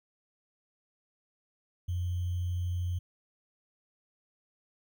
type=tone with sample-and-hold; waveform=sine; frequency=88.7 Hz; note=F2; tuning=27 cents sharp; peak=-29 dBFS; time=1.88-2.99 s; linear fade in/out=10 ms; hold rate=3150 Hz; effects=none